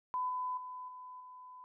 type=tone with level steps; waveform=sine; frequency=1005 Hz; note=B5; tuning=30 cents sharp; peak=-32 / -34 / -42 / -46 / -49 dBFS; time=0.14-1.64 s; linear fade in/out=0 ms; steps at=0.29 / 0.57 / 0.88 / 1.2 s; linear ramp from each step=5 ms; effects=none